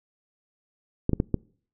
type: clicks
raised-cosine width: 3 ms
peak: -9 dBFS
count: 4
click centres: 1.094 / 1.133 / 1.201 / 1.343 s
effects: noise-tail reverb RT60 0.5 s tail -25 dB re dry